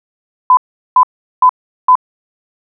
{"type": "tone bursts", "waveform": "sine", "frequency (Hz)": 1008, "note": "B5", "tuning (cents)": 35, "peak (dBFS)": -3, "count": 4, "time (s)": [0.5, 1.954], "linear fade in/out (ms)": 2, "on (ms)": 71, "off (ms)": 390, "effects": []}